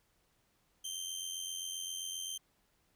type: tone with amplitude modulation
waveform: 20% pulse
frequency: 3136 Hz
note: G7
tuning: in tune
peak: -31 dBFS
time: 0.84-2.38 s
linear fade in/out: 10 ms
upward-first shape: sine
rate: 87.6 Hz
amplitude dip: 55%
effects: pink hiss -74 dBFS RMS until 2.95 s